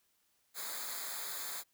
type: noise with comb filter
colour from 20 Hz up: white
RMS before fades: -41 dBFS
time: 0.54-1.64 s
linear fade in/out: 50 ms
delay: 0.35 ms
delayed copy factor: -0.85
effects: white hiss -75 dBFS RMS until 1.73 s